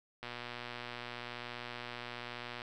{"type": "click train", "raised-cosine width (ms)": 0.3, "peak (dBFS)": -26, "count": 290, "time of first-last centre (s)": [0.23, 2.618], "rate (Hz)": 121, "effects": []}